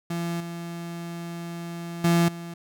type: tone with level steps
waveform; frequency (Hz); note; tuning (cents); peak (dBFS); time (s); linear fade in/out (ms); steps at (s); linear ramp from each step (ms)
35% pulse; 170; F3; -46; -25 / -31 / -16 / -33; 0.1-2.54; 5; 0.4 / 2.04 / 2.28; 5
effects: none